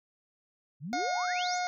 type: exponential sweep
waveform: sine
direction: up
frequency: 126.8 to 7680 Hz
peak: -35 dBFS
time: 0.8-1.59 s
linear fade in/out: 50 ms
type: harmonic tone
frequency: 720 Hz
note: F#5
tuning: 47 cents flat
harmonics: 1 / 2 / 3 / 5 / 6 / 7 / 8 / 9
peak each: -30 / -38 / -39 / -47 / -44 / -45 / -47 / -48 dBFS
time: 0.93-1.67 s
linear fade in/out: 0 ms
effects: none